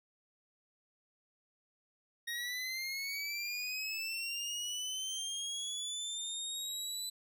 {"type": "linear sweep", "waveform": "25% pulse", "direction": "up", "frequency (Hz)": [1864.7, 4000], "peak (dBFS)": -33, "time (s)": [2.27, 7.1], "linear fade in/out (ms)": 10, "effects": []}